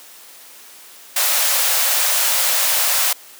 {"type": "high-pass noise", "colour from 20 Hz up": "white", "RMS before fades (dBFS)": -17, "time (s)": [1.16, 3.13], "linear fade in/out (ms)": 5, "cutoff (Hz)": 500, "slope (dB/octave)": 96, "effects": ["white hiss -42 dBFS RMS until 3.39 s", "high-pass 300 Hz 12 dB/octave"]}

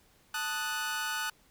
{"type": "chord", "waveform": "sawtooth", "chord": "D# diminished", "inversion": "second", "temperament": "equal", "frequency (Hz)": [880, 1244.5, 1480], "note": ["A5", "D#6", "F#6"], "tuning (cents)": [0, 0, 0], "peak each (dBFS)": [-35, -35, -30], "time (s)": [0.34, 1.3], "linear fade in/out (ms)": 5, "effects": ["pink hiss -64 dBFS RMS until 1.5 s"]}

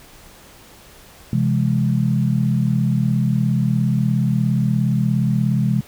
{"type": "chord", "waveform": "sine", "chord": "C augmented", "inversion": "none", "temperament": "equal with one note detuned", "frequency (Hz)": [130.81, 167.79, 207.7], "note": ["C3", "E3", "G#3"], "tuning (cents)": [0, 31, 0], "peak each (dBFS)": [-18, -21, -20], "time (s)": [1.33, 5.81], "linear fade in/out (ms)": 2, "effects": ["pink hiss -45 dBFS RMS until 5.87 s"]}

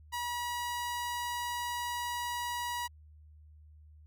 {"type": "tone", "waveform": "sawtooth", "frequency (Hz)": 965, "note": "B5", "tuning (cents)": -40, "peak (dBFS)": -30, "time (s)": [0.12, 2.88], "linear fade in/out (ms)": 20, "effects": ["added 76 Hz sine -53 dBFS peak until 4.06 s"]}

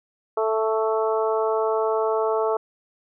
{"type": "harmonic tone with a mistuned harmonic", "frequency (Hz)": 220, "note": "A3", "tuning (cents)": 0, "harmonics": [2, 3, 4, 5, 6], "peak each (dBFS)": [-22, -26, -28, -30, -32], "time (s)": [0.37, 2.57], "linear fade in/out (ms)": 5, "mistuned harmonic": 5, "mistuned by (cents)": 17, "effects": []}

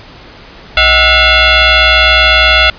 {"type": "tone with frequency modulation", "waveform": "sine", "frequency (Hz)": 630, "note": "D#5", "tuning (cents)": 21, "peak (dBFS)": -4, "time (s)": [0.77, 2.7], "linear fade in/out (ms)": 2, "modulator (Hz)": 694, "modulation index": 4.7, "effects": ["pink hiss -34 dBFS RMS until 2.78 s", "resampled to 11025 Hz"]}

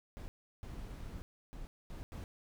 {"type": "noise bursts at uneven times", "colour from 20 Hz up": "brown", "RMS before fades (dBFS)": -45, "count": 5, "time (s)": [[0.17, 0.28], [0.63, 1.22], [1.53, 1.67], [1.9, 2.03], [2.12, 2.24]], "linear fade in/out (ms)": 0, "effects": []}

